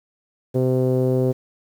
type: tone with low-pass filter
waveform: sawtooth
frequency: 128.5 Hz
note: C3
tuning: 31 cents flat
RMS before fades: -19 dBFS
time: 0.54-1.33 s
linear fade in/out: 20 ms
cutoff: 460 Hz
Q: 4.3
effects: 8-bit